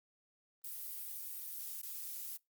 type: noise with dropouts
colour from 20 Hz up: violet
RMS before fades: -44 dBFS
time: 0.64-2.37 s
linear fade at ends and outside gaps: 5 ms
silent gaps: 1.817-1.829 s
effects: noise-tail reverb RT60 0.2 s tail -24 dB re dry + Opus 32 kbps